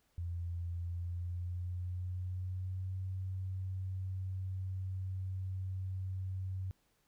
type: tone with pitch glide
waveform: sine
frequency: 86.2 to 94 Hz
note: F2 to F#2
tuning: -22 to +28 cents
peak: -36 dBFS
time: 0.18-6.71 s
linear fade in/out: 0 ms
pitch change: +150 cents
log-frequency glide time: 0.79-2.97 s
effects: pink hiss -75 dBFS RMS until 7.07 s